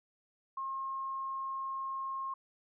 sine tone, 1073 Hz, C6, 43 cents sharp, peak -35 dBFS, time 0.57-2.34 s, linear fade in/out 5 ms, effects none

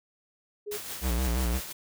sine tone, 415.3 Hz, G#4, in tune, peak -33 dBFS, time 0.66-0.78 s, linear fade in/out 20 ms
white noise with tremolo, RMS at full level -36 dBFS, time 0.71-1.73 s, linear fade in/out 10 ms, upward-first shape triangle, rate 6 Hz, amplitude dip 50%
square tone with vibrato, 61.74 Hz, B1, in tune, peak -26 dBFS, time 1.01-1.61 s, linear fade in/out 50 ms, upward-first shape square, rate 5.7 Hz, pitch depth 86 cents each way
effects none

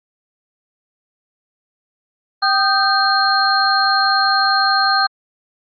sine tone cluster, 780 / 1231 / 1562 / 4218 Hz, G5 / D#6 / G6 / C8, -9 / -19 / -7 / +13 cents, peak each -18 dBFS, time 2.42-5.07 s, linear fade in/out 10 ms, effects Opus 48 kbps

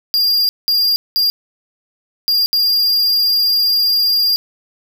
square tone bursts at uneven times, 4805 Hz, D8, 39 cents sharp, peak -12 dBFS, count 5, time 0.14-0.49 / 0.68-0.96 / 1.16-1.3 / 2.28-2.46 / 2.53-4.36 s, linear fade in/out 0 ms, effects none

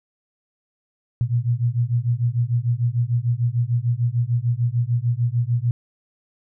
sine beating tone pair, 116.54 / 123.24 Hz, A#2 / B2, 0 / -3 cents, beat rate 6.7 Hz, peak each -21 / -21 dBFS, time 1.21-5.71 s, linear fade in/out 0 ms, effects none

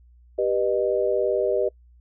sine chord, G augmented, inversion none, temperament just, 392 / 490 / 612.5 Hz, G4 / B4 / D#5, 0 / -14 / -27 cents, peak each -24 dBFS, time 0.38-1.69 s, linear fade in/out 10 ms, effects noise-tail reverb RT60 0.1 s tail -25 dB re dry + added 60 Hz sine -50 dBFS peak until 2 s

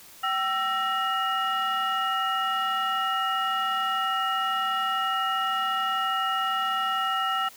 sine tone cluster, 770 / 1334 / 1865 / 2873 Hz, G5 / E6 / A#6 / F7, -31 / +20 / 0 / +48 cents, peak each -29 / -25 / -34 / -31 dBFS, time 0.23-7.49 s, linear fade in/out 10 ms, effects tanh soft clip ceiling -17 dBFS + white hiss -49 dBFS RMS until 7.56 s

